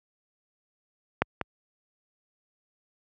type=clicks; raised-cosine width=0.5 ms; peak=-6 / -13 dBFS; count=2; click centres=1.22 / 1.413 s; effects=high-pass 60 Hz 12 dB/octave